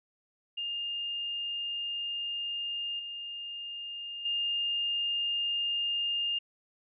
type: tone with level steps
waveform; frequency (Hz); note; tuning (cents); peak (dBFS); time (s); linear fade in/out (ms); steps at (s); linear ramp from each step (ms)
sine; 2818; F7; +15; -32 / -37 / -28; 0.57-6.39; 10; 2.99 / 4.25; 5
effects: none